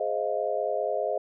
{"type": "chord", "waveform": "sine", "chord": "F minor seventh", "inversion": "first", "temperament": "just", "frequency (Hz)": [419.1, 523.8, 628.6, 698.5], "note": ["Ab4", "C5", "Eb5", "F5"], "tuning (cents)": [16, 2, 18, 0], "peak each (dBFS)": [-32, -31, -29, -32], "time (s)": [0, 1.18], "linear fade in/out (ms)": 5, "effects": []}